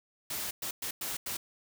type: noise bursts at uneven times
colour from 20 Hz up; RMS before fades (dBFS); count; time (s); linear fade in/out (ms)
white; -36; 5; 0.3-0.51 / 0.62-0.71 / 0.82-0.91 / 1.01-1.17 / 1.26-1.37; 5
effects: none